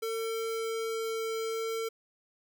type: tone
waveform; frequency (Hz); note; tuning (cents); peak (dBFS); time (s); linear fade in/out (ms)
square; 449.9; A4; +39; -32; 0.02-1.89; 10
effects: none